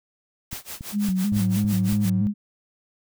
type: noise with tremolo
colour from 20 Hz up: white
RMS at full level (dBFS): -34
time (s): 0.51-2.1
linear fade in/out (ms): 5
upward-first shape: sine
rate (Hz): 5.9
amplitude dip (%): 95
type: click train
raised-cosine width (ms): 5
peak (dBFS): -22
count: 6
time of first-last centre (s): 0.53-1.927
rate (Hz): 3.58
type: tone with vibrato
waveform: sine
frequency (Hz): 196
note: G3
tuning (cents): 0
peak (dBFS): -20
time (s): 0.92-2.34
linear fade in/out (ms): 50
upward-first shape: square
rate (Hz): 3.1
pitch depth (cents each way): 86
type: tone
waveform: triangle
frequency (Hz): 106.4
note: G#2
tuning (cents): +42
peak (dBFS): -22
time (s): 1.32-2.27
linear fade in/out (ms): 0
effects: none